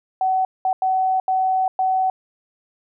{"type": "tone bursts at uneven times", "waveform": "sine", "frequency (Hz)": 754, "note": "F#5", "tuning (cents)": 32, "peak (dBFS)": -16, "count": 5, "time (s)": [[0.21, 0.45], [0.65, 0.73], [0.82, 1.2], [1.28, 1.68], [1.79, 2.1]], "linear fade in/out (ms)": 2, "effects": []}